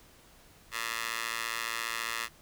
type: tone with high-pass filter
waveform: 15% pulse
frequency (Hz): 114.7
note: A#2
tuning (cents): -28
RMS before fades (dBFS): -35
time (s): 0.71-2.29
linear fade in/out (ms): 50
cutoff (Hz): 1600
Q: 1.3
effects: pink hiss -58 dBFS RMS until 2.41 s